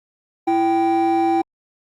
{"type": "tone pair together", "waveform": "triangle", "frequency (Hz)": [333.9, 779.2], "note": ["E4", "G5"], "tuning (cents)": [22, -11], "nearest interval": "octave + minor third", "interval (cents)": 1467, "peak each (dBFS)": -15, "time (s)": [0.47, 1.42], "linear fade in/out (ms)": 10, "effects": ["tanh soft clip ceiling -8 dBFS", "Opus 48 kbps"]}